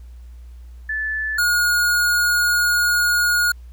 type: tone pair in turn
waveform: sine / square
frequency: 1743 / 1438.3 Hz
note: A6 / F#6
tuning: -17 / -49 cents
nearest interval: minor third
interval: 332 cents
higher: first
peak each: -21 / -16 dBFS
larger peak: second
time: 0.89-1.38 / 1.38-3.52 s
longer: second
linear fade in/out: 5 ms
effects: added 60 Hz sine -36 dBFS peak until 3.72 s + pink hiss -60 dBFS RMS until 3.72 s